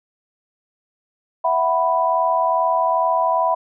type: chord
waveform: sine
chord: E suspended second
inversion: none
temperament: just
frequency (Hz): 659.3 / 741.7 / 988.9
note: E5 / F#5 / B5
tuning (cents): 0 / +4 / +2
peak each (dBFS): -20 / -22 / -18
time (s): 1.44-3.55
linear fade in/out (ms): 10
effects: none